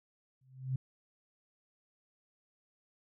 sine tone with exponential growth, 130.81 Hz, C3, in tune, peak -28 dBFS, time 0.41-0.76 s, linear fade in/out 5 ms, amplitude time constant 74 ms, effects none

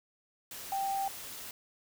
sine tone in noise, 784 Hz, G5, in tune, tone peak -30 dBFS, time 0.72-1.08 s, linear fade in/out 2 ms, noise white, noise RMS -44 dBFS, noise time 0.51-1.51 s, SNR +11 dB, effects none

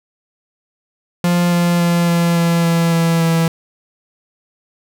45% pulse tone with pitch steps, 174.61 / 173.2 / 171.81 / 170.42 / 169.05 / 167.69 / 166.34 / 165 Hz, F3 / F3 / F3 / F3 / E3 / E3 / E3 / E3, 0 / -14 / -28 / -42 / +44 / +30 / +16 / +2 cents, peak -12 dBFS, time 1.24-3.48 s, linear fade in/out 2 ms, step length 280 ms, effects none

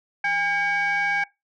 sine tone cluster, 808 / 1616 / 2257 Hz, G#5 / G#6 / C#7, -48 / -48 / +31 cents, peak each -25 / -22 / -24 dBFS, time 0.24-1.24 s, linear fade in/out 5 ms, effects noise-tail reverb RT60 0.2 s tail -21 dB re dry + tanh soft clip ceiling -16 dBFS

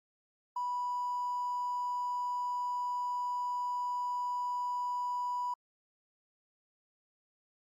triangle tone with hard clipping, 983 Hz, B5, 8 cents flat, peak -32 dBFS, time 0.56-5.54 s, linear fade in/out 5 ms, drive 3 dB, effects Opus 48 kbps

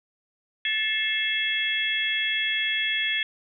sine tone cluster, 1752 / 2143 / 2650 / 3334 Hz, A6 / C7 / E7 / G#7, -8 / +41 / +9 / +6 cents, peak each -28 / -29 / -31 / -27 dBFS, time 0.65-3.23 s, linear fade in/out 2 ms, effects none

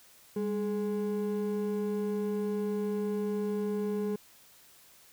triangle ring-modulated tone, 311.1 Hz, D#4, in tune, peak -24 dBFS, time 0.36-4.16 s, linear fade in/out 5 ms, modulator 110 Hz, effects white hiss -58 dBFS RMS until 5.12 s

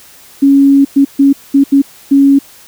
sine tone bursts at uneven times, 277.2 Hz, C#4, in tune, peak -3 dBFS, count 6, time 0.42-0.85 / 0.96-1.05 / 1.19-1.33 / 1.54-1.64 / 1.72-1.82 / 2.11-2.39 s, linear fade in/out 10 ms, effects white hiss -39 dBFS RMS until 2.67 s

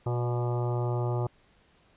harmonic tone with a mistuned harmonic, 121.1 Hz, B2, 34 cents flat, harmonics 1 / 3 / 4 / 5 / 6 / 7 / 8 / 9 / 10, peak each -27 / -34 / -40 / -39 / -42 / -40 / -46 / -48 / -45 dBFS, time 0.06-1.27 s, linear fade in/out 5 ms, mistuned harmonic 4, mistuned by +25 cents, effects pink hiss -63 dBFS RMS until 1.96 s + resampled to 8000 Hz

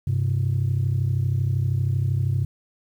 sine tone pair together, 98.06 / 130.81 Hz, G2 / C3, +1 / 0 cents, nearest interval perfect fourth, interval 499 cents, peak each -21 dBFS, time 0.07-2.45 s, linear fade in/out 5 ms, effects tanh soft clip ceiling -15 dBFS + 9-bit

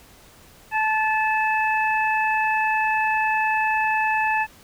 harmonic tone, 870 Hz, A5, 20 cents flat, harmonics 1 / 2 / 3, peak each -21 / -24 / -26 dBFS, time 0.71-4.47 s, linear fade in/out 50 ms, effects pink hiss -50 dBFS RMS until 4.63 s

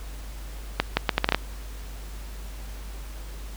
accelerating click train, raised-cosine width 0.3 ms, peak -3 dBFS, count 8, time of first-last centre 0.8-1.346 s, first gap 170 ms, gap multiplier 0.72, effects added 50 Hz sine -35 dBFS peak until 3.56 s + pink hiss -46 dBFS RMS until 3.56 s

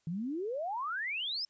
sine exponential sweep, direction up, 155.56 to 5400 Hz, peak -33 dBFS, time 0.07-1.45 s, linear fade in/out 2 ms, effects white hiss -75 dBFS RMS until 1.49 s + resampled to 16000 Hz

